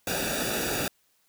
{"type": "noise with comb filter", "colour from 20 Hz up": "pink", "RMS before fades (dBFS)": -29, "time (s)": [0.07, 0.88], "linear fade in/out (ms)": 2, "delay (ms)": 0.95, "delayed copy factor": -0.95, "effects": ["white hiss -68 dBFS RMS until 1.28 s"]}